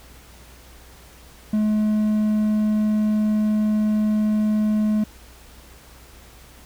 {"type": "tone", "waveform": "triangle", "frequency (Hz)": 213.3, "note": "G#3", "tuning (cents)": 46, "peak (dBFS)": -15, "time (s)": [1.53, 5.04], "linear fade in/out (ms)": 5, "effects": ["added 60 Hz sine -47 dBFS peak until 6.65 s", "pink hiss -48 dBFS RMS until 6.65 s"]}